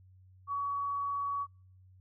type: tone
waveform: sine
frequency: 1129 Hz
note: C#6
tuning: 31 cents sharp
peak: -31 dBFS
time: 0.47-1.47 s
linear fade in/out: 50 ms
effects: noise-tail reverb RT60 0.5 s tail -26 dB re dry + added 93 Hz sine -56 dBFS peak until 2 s